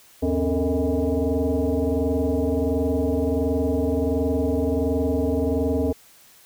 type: tone with frequency modulation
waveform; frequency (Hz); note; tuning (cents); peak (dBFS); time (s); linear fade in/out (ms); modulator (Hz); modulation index
sine; 100.2; G2; +38; -19; 0.22-5.93; 10; 179; 2.7
effects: white hiss -52 dBFS RMS until 6.45 s